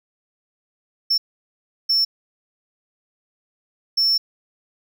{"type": "tone bursts at uneven times", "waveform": "triangle", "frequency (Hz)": 5400, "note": "E8", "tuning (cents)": 41, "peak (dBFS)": -14, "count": 3, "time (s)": [[1.1, 1.18], [1.89, 2.05], [3.97, 4.18]], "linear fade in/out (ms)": 10, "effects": []}